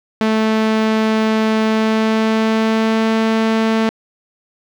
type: tone with pitch glide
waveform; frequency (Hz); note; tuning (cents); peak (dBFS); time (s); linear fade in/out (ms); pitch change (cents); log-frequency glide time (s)
sawtooth; 219.2 to 222.5; A3 to A3; -6 to +20; -9; 0.21-3.89; 0; +26; 1.63-3.1
effects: low-pass 4000 Hz 12 dB/octave + 8-bit